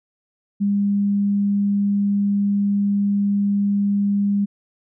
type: tone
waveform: sine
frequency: 201.7 Hz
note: G3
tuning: 50 cents sharp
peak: -16 dBFS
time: 0.6-4.46 s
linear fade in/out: 20 ms
effects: none